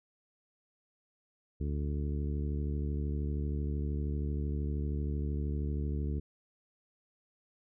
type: harmonic tone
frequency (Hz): 72.9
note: D2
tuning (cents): -12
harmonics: 1 / 2 / 3 / 4 / 5 / 6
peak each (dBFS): -32 / -38 / -42 / -44 / -46 / -48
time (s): 1.6-6.2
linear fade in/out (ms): 10
effects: none